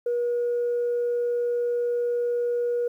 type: tone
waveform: sine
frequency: 480.5 Hz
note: B4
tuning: 48 cents flat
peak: -21 dBFS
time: 0.06-2.88 s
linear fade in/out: 5 ms
effects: tanh soft clip ceiling -19 dBFS + 10-bit